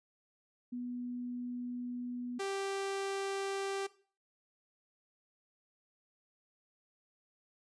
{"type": "tone pair in turn", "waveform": ["sine", "sawtooth"], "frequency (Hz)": [245.3, 392.1], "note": ["B3", "G4"], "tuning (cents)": [-12, 0], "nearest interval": "minor sixth", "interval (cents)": 812, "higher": "second", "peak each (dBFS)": [-37, -31], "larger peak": "second", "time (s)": [[0.72, 2.39], [2.39, 3.87]], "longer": "first", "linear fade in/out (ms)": 10, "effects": ["noise-tail reverb RT60 0.4 s tail -17 dB re dry", "resampled to 22050 Hz"]}